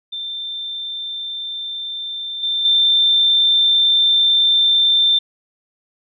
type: tone with level steps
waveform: sine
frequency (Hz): 3571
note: A7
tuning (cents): +25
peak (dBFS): -24 / -17 / -11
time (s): 0.12-5.19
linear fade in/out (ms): 10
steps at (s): 2.43 / 2.65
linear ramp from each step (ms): 2
effects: none